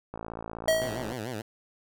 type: click train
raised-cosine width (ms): 1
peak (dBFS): -23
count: 56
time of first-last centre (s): 0.14-1.122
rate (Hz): 56
type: tone with exponential decay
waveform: square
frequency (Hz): 640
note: D#5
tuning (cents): +49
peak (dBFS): -19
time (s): 0.68-1.24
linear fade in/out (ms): 1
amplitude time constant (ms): 120
type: tone with vibrato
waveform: 10% pulse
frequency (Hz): 116.54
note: A#2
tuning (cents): 0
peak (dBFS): -25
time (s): 0.81-1.42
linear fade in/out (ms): 10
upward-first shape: sine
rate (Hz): 6.7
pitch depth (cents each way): 190
effects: none